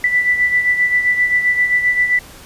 sine beating tone pair, 1975.5 / 1983.1 Hz, B6 / B6, 0 / +7 cents, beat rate 7.6 Hz, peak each -13 / -20 dBFS, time 0.04-2.19 s, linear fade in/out 2 ms, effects pink hiss -39 dBFS RMS until 2.45 s + resampled to 32000 Hz

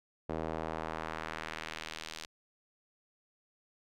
sawtooth tone with band-pass filter sweep, 79.9 Hz, D#2, 47 cents sharp, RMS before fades -40 dBFS, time 0.29-2.26 s, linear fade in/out 5 ms, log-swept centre 500 to 4500 Hz, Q 1, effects none

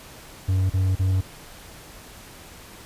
triangle tone bursts, 94.2 Hz, F#2, 32 cents sharp, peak -16 dBFS, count 3, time 0.48-1.212 s, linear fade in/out 10 ms, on 220 ms, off 36 ms, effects pink hiss -44 dBFS RMS until 2.85 s + resampled to 32000 Hz

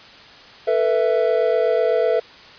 triangle chord, A suspended second, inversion none, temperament equal with one note detuned, 445.9 / 493.9 / 659.3 Hz, A4 / B4 / E5, +23 / 0 / 0 cents, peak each -18 dBFS, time 0.67-2.2 s, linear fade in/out 10 ms, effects white hiss -43 dBFS RMS until 2.58 s + resampled to 11025 Hz

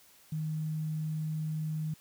sine tone with quantisation, 155.8 Hz, D#3, 3 cents sharp, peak -31 dBFS, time 0.32-1.94 s, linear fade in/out 5 ms, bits 10, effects white hiss -60 dBFS RMS until 2 s

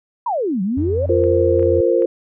sine exponential two-way sweep, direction down then up, 1021 to 180 to 602 Hz, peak -17 dBFS, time 0.26-1.06 s, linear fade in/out 5 ms, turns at 0.62 s
triangle tone with vibrato, 87.31 Hz, F2, in tune, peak -18 dBFS, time 0.77-1.81 s, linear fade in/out 5 ms, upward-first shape sine, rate 3.8 Hz, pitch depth 16 cents each way
sine chord, F suspended fourth, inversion none, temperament equal with one note detuned, 349.2 / 461.6 / 523.3 Hz, F4 / Bb4 / C5, 0 / -17 / 0 cents, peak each -17 dBFS, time 1.09-2.06 s, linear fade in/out 5 ms
clicks, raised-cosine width 0.5 ms, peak -26 dBFS, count 4, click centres 1.239 / 1.595 / 1.628 / 2.022 s
effects none

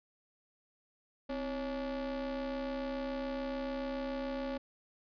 square ring-modulated tone, 146.83 Hz, D3, in tune, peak -33 dBFS, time 1.29-4.58 s, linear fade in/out 10 ms, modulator 407 Hz, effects resampled to 11025 Hz

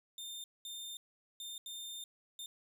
sawtooth tone bursts at uneven times, 3615 Hz, A7, 46 cents sharp, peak -40 dBFS, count 5, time 0.18-0.44 / 0.65-0.97 / 1.4-1.58 / 1.66-2.04 / 2.39-2.46 s, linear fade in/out 2 ms, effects none

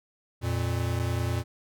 square tone pair together, 87.31 / 117.27 Hz, F2 / A#2, 0 / +11 cents, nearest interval perfect fourth, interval 511 cents, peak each -30 / -29 dBFS, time 0.41-1.44 s, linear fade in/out 50 ms, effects none

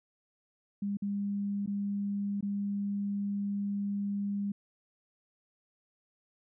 sine tone with dropouts, 201.5 Hz, G3, 48 cents sharp, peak -30 dBFS, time 0.82-4.52 s, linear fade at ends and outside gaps 5 ms, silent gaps 0.971-1.021 / 1.662-1.674 / 2.409-2.426 s, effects none

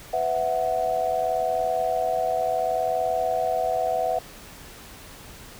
sine chord, B suspended fourth, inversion none, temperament equal with one note detuned, 503.1 / 659.3 / 740 Hz, B4 / E5 / F#5, +32 / 0 / 0 cents, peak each -29 / -25 / -25 dBFS, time 0.13-4.19 s, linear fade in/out 5 ms, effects pink hiss -44 dBFS RMS until 5.59 s

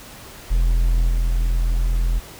triangle tone with level steps, 42.09 Hz, E1, 37 cents sharp, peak -12 / -14 dBFS, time 0.5-2.2 s, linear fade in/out 20 ms, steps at 1.08 s, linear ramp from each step 20 ms, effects pink hiss -40 dBFS RMS until 2.39 s

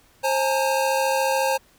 square tone cluster, 532 / 841 / 915 Hz, C5 / G#5 / A#5, +29 / +22 / -32 cents, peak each -23 / -26 / -26 dBFS, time 0.23-1.58 s, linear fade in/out 20 ms, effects pink hiss -57 dBFS RMS until 1.78 s

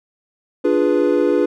triangle chord, D diminished seventh, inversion none, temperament equal, 293.7 / 349.2 / 415.3 / 493.9 Hz, D4 / F4 / Ab4 / Cb5, 0 / 0 / 0 / 0 cents, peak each -17 dBFS, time 0.64-1.46 s, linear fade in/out 10 ms, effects none

